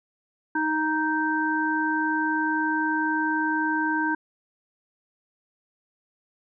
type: harmonic tone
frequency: 311.9 Hz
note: D#4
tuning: 4 cents sharp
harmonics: 1 / 3 / 5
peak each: -26 / -27 / -26 dBFS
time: 0.55-4.15 s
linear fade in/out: 5 ms
effects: none